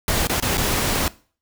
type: noise with dropouts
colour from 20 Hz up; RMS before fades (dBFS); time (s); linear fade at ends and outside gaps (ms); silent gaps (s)
pink; -21; 0.08-1.08; 1; 0.271-0.296 / 0.4-0.424 / 0.572-0.579
effects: noise-tail reverb RT60 0.4 s tail -20 dB re dry